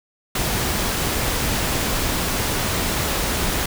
pink noise, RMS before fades -22 dBFS, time 0.35-3.66 s, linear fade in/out 5 ms, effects none

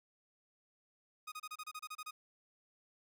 sawtooth tone bursts, 1244.5 Hz, D#6, in tune, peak -39 dBFS, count 11, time 1.27-2.11 s, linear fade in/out 10 ms, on 50 ms, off 29 ms, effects none

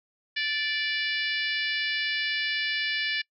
harmonic tone, 584 Hz, D5, 10 cents flat, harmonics 3 / 4 / 5 / 6 / 7 / 8 / 9, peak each -30 / -32 / -34 / -36 / -37 / -38 / -39 dBFS, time 0.36-3.22 s, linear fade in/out 10 ms, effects noise-tail reverb RT60 0.1 s tail -25 dB re dry

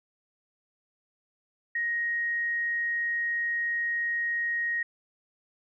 sine tone, 1877 Hz, A#6, 11 cents sharp, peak -26 dBFS, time 1.75-4.83 s, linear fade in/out 5 ms, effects none

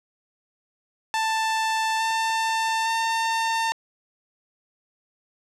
sawtooth tone with pitch steps, 885 / 894.8 / 904.6 Hz, A5 / A5 / A5, +10 / +29 / +48 cents, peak -18 dBFS, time 1.14-3.72 s, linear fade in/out 0 ms, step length 860 ms, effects low-pass 8000 Hz 12 dB/octave

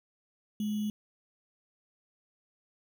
sine tone with sample-and-hold, 210.6 Hz, G#3, 24 cents sharp, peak -29 dBFS, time 0.6-0.9 s, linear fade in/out 2 ms, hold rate 3150 Hz, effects none

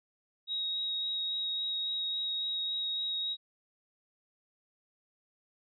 sine tone with vibrato, 3789 Hz, A#7, 27 cents sharp, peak -31 dBFS, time 0.47-3.37 s, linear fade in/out 50 ms, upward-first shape sine, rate 3.6 Hz, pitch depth 9 cents each way, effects none

